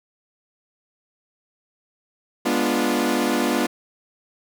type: chord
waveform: sawtooth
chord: G# diminished seventh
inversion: none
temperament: equal with one note detuned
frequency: 207.7 / 245.4 / 293.7 / 349.2 Hz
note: G#3 / B3 / D4 / F4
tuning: 0 / -11 / 0 / 0 cents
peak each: -24 / -19 / -21 / -21 dBFS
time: 2.45-3.67 s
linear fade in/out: 10 ms
effects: none